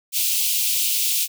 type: high-pass noise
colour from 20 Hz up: white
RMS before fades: -21 dBFS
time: 0.12-1.28 s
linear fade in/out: 50 ms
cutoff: 2500 Hz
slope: 48 dB/octave
effects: none